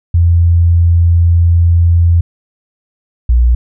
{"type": "tone pair in turn", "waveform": "sine", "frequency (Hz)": [85.2, 60.25], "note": ["F2", "B1"], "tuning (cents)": [-42, -42], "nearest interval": "tritone", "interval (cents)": 600, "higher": "first", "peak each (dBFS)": -5, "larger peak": "neither", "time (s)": [[0.14, 2.21], [3.29, 3.55]], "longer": "first", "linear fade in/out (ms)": 5, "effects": []}